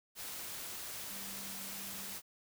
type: tone in noise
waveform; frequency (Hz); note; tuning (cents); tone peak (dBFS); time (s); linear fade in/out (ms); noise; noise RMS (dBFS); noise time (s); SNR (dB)
sine; 196; G3; 0; -53; 1.08-2.17; 50; white; -44; 0.15-2.22; -12
effects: none